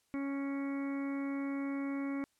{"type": "harmonic tone", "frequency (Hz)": 277.2, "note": "C#4", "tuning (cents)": 0, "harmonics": [1, 2, 3, 4, 5, 6, 7, 8], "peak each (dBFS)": [-34, -47, -54, -50, -53, -60, -54, -50], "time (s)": [0.14, 2.24], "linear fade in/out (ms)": 0, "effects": ["white hiss -75 dBFS RMS until 2.39 s", "low-pass 11000 Hz 12 dB/octave"]}